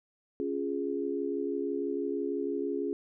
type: chord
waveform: sine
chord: Db major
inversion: none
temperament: equal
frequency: 277.2 / 349.2 / 415.3 Hz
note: Db4 / F4 / Ab4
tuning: 0 / 0 / 0 cents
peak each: -34 / -35 / -33 dBFS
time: 0.4-2.93 s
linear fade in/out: 0 ms
effects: none